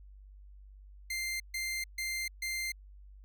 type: tone bursts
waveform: sawtooth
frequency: 2093 Hz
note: C7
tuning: in tune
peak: -30 dBFS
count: 4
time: 1.1-2.72 s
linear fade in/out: 5 ms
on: 300 ms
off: 140 ms
effects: added 49 Hz sine -50 dBFS peak until 3.24 s